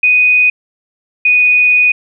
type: tone pair in turn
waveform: sine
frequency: 2489 / 2479 Hz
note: D#7 / D#7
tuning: 0 / -7 cents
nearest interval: unison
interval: 7 cents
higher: first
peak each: -6 dBFS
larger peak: neither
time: 0.03-0.5 / 1.25-1.92 s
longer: second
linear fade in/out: 5 ms
effects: none